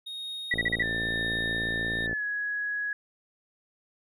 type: tone with tremolo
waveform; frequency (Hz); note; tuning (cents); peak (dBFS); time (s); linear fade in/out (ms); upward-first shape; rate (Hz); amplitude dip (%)
triangle; 3729; A#7; 0; -32; 0.06-2.07; 10; triangle; 0.98; 50
type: tone bursts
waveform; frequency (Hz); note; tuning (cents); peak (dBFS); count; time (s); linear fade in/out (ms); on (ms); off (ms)
sine; 1947; B6; -25; -22; 5; 0.51-0.828; 5; 34; 37
type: click train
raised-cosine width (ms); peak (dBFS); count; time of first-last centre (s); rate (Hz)
2; -22; 91; 0.54-2.13; 56.6
type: tone with pitch glide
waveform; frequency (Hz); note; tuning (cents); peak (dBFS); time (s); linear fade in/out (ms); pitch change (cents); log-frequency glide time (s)
sine; 1781 to 1671.4; A6 to G#6; +21 to +11; -28; 0.82-2.93; 2; -110; 2.03-2.24
effects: none